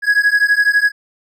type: beating tone pair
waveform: triangle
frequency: 1660 / 1672 Hz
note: G#6 / G#6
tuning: -1 / +11 cents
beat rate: 12 Hz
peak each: -12 dBFS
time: 0.02-0.92 s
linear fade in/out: 50 ms
effects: none